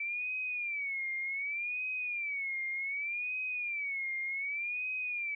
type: tone with vibrato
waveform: sine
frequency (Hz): 2311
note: D7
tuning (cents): -28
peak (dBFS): -33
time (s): 0-5.35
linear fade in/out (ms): 5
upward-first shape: sine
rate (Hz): 0.66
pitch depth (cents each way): 150
effects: none